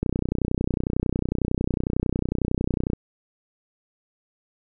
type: click train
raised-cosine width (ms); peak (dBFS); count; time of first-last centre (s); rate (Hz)
3; -10; 91; 0.03-2.933; 31
effects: none